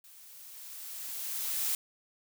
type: noise with level ramp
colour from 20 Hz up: blue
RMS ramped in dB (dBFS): -55 to -30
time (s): 0.04-1.75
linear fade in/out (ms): 2
effects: none